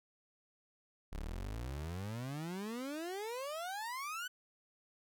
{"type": "exponential sweep", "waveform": "30% pulse", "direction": "up", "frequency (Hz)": [32.7, 1525], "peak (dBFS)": -37, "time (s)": [1.12, 4.28], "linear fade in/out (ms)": 10, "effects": []}